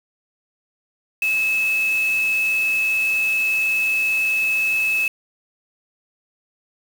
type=tone in noise; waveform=sine; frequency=2595 Hz; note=E7; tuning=28 cents flat; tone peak=-17 dBFS; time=1.22-5.08 s; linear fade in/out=2 ms; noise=white; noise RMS=-35 dBFS; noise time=1.22-5.08 s; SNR=+15 dB; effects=none